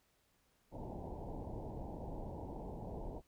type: low-pass noise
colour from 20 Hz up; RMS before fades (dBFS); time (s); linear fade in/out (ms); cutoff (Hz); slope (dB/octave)
pink; -45; 0.71-3.22; 50; 940; 96
effects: pink hiss -75 dBFS RMS until 3.27 s